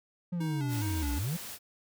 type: linear two-way sweep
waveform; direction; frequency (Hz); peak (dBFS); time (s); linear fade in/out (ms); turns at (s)
triangle; down then up; 180 to 59.4 to 180; -28; 0.32-1.37; 10; 1.14
type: tone with vibrato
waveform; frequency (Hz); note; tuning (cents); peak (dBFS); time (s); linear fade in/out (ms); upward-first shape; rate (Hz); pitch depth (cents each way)
square; 301.8; D4; +47; -36; 0.4-1.19; 10; square; 2.4; 72
type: noise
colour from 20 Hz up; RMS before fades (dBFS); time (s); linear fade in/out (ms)
white; -42; 0.68-1.59; 50
effects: none